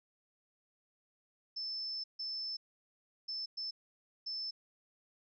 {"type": "tone bursts at uneven times", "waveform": "sine", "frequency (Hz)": 5274, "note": "E8", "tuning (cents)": 0, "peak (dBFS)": -37, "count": 5, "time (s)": [[1.56, 2.04], [2.19, 2.57], [3.28, 3.46], [3.57, 3.71], [4.26, 4.51]], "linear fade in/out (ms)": 10, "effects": []}